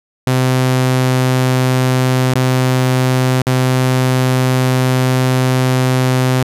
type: tone with dropouts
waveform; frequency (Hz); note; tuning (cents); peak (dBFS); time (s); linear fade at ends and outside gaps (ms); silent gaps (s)
sawtooth; 128.6; C3; -30; -7; 0.27-6.43; 2; 2.338-2.355 / 3.42-3.468
effects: resampled to 32000 Hz